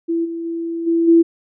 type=tone with level steps; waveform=sine; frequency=333.6 Hz; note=E4; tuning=21 cents sharp; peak=-16 / -23 / -21 / -13 / -7 dBFS; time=0.08-1.23 s; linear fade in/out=20 ms; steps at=0.24 / 0.44 / 0.86 / 1.07 s; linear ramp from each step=20 ms; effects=none